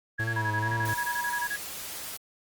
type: tone bursts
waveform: sine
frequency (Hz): 1661.2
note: G#6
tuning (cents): 0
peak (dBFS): -28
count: 16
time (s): 0.18-1.565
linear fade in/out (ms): 10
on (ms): 65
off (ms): 23
type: tone with vibrato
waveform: 45% pulse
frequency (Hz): 110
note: A2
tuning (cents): 0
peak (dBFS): -29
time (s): 0.19-0.94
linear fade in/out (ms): 10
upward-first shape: triangle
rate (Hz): 2.2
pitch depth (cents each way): 67
type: tone with tremolo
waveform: sine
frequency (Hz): 965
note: B5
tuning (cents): -40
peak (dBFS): -30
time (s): 0.36-1.47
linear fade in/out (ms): 5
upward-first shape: sine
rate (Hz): 9.7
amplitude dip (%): 30
type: noise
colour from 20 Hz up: white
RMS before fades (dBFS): -38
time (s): 0.85-2.17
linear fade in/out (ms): 5
effects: Opus 24 kbps